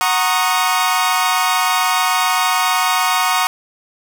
sawtooth chord, D# minor seventh, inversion first, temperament equal with one note detuned, 740 / 932.3 / 1096.6 / 1244.5 Hz, F#5 / A#5 / C#6 / D#6, 0 / 0 / -19 / 0 cents, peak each -16 dBFS, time 0.01-3.47 s, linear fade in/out 0 ms, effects none

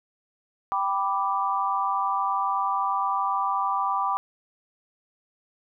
sine chord, G major, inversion none, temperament equal, 784 / 987.8 / 1174.7 Hz, G5 / B5 / D6, 0 / 0 / 0 cents, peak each -28 / -27 / -26 dBFS, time 0.72-4.17 s, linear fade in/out 0 ms, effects none

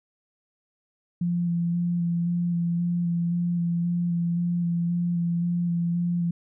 sine tone with vibrato, 172.3 Hz, F3, 23 cents flat, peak -22 dBFS, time 1.21-6.31 s, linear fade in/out 5 ms, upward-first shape square, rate 1.9 Hz, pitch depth 14 cents each way, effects none

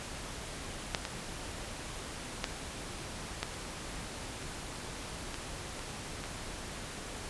clicks, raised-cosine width 0.2 ms, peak -11 / -18 / -13 / -14 / -27 / -21 / -24 / -23 dBFS, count 8, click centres 0.948 / 1.052 / 2.442 / 3.43 / 4.426 / 5.343 / 5.793 / 6.239 s, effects pink hiss -42 dBFS RMS until 7.29 s + resampled to 24000 Hz

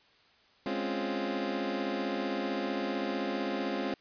25% pulse chord, Db major seventh, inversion second, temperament equal, 207.7 / 261.6 / 277.2 / 349.2 Hz, Ab3 / C4 / Db4 / F4, 0 / 0 / 0 / 0 cents, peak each -33 dBFS, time 0.66-3.94 s, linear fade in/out 2 ms, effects white hiss -63 dBFS RMS until 4 s + resampled to 11025 Hz

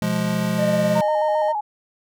square chord, F diminished, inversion second, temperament just, 125.72 / 174.61 / 209.5 Hz, Cb3 / F3 / Ab3, +31 / 0 / +15 cents, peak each -29 / -24 / -24 dBFS, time 0.02-1.01 s, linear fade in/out 2 ms
triangle tone with pitch glide, 610 to 616 Hz, D#5 to D#5, -34 to -17 cents, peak -17 dBFS, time 0.58-1.53 s, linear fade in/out 20 ms, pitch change +17 cents, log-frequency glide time 0.68-1.35 s
sine tone with vibrato, 876 Hz, A5, 8 cents flat, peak -21 dBFS, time 0.95-1.61 s, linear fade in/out 10 ms, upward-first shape square, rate 7.5 Hz, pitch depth 73 cents each way
effects none

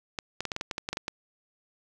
clicks, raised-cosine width 0.2 ms, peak -14 dBFS, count 12, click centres 0.188 / 0.406 / 0.453 / 0.518 / 0.564 / 0.611 / 0.712 / 0.781 / 0.889 / 0.93 / 0.971 / 1.081 s, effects none

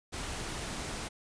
pink noise, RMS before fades -38 dBFS, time 0.12-1.09 s, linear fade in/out 20 ms, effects resampled to 22050 Hz

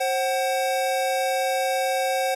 square tone pair together, 532 / 752.4 Hz, C5 / F#5, +29 / +29 cents, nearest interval tritone, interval 600 cents, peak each -25 dBFS, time 0-2.35 s, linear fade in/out 10 ms, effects resampled to 32000 Hz + 8-bit

